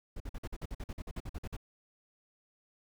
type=noise bursts; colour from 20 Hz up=brown; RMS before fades=-39 dBFS; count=16; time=0.16-1.567 s; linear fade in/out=5 ms; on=42 ms; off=49 ms; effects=none